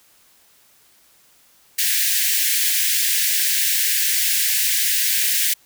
white high-pass noise, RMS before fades -19 dBFS, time 1.78-5.54 s, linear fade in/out 10 ms, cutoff 1600 Hz, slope 96 dB/octave, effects white hiss -55 dBFS RMS until 5.65 s

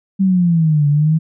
sine exponential two-way sweep, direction down then up, 196 to 143.7 to 161.6 Hz, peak -10 dBFS, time 0.19-1.19 s, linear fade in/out 20 ms, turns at 0.88 s, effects none

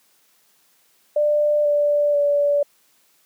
sine tone with pitch steps, 594 / 585.5 / 577.1 Hz, D5 / D5 / D5, +20 / -5 / -30 cents, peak -15 dBFS, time 1.16-2.63 s, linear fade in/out 5 ms, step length 490 ms, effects white hiss -60 dBFS RMS until 3.25 s + high-pass 150 Hz 12 dB/octave

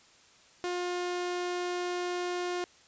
sawtooth tone, 355.9 Hz, F4, 33 cents sharp, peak -27 dBFS, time 0.64-2.64 s, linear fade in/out 0 ms, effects white hiss -59 dBFS RMS until 2.87 s + resampled to 16000 Hz

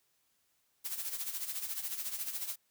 blue noise with tremolo, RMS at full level -36 dBFS, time 0.84-2.56 s, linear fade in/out 20 ms, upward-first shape sine, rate 14 Hz, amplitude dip 65%, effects white hiss -75 dBFS RMS until 2.7 s

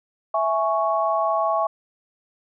sine chord, C# minor, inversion first, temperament equal with one note detuned, 659.3 / 834 / 1108.7 Hz, E5 / G#5 / C#6, 0 / +7 / 0 cents, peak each -22 / -25 / -23 dBFS, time 0.34-1.67 s, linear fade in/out 5 ms, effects none

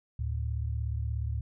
sine tone pair together, 73.42 / 110.25 Hz, D2 / A2, 0 / +4 cents, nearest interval perfect fifth, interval 704 cents, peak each -31 / -33 dBFS, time 0.19-1.41 s, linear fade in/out 5 ms, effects none

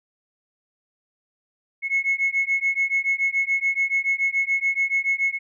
sine beating tone pair, 2182 / 2189 Hz, C#7 / C#7, -28 / -22 cents, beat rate 7 Hz, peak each -22 dBFS, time 1.82-5.39 s, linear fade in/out 50 ms, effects tanh soft clip ceiling -13 dBFS

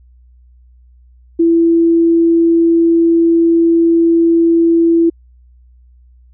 sine tone, 333.8 Hz, E4, 22 cents sharp, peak -7 dBFS, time 1.39-5.1 s, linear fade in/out 10 ms, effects added 61 Hz sine -42 dBFS peak until 6.33 s

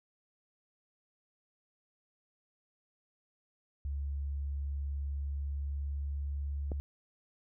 sine tone with pitch glide, 70.4 to 71.05 Hz, C#2 to C#2, +27 to +43 cents, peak -33 dBFS, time 3.85-6.8 s, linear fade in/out 0 ms, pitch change +16 cents, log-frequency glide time 5.06-6.67 s
click, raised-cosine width 2 ms, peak -26 dBFS, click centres 6.718 s
effects none

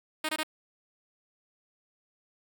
5% pulse tone bursts, 311.1 Hz, D#4, in tune, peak -17 dBFS, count 3, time 0.24-0.433 s, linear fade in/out 5 ms, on 49 ms, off 23 ms, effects none

